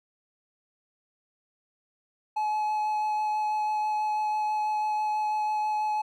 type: tone with vibrato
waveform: triangle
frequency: 852 Hz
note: G#5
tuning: 44 cents sharp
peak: -23 dBFS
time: 2.36-6.02 s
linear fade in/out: 10 ms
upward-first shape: sine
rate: 6.1 Hz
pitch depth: 9 cents each way
effects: none